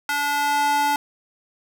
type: tone with high-pass filter sweep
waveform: square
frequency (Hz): 289.3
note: D4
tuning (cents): -26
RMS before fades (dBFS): -21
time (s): 0.09-0.96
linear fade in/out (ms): 2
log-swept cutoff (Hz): 1200 to 720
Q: 2.5
effects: none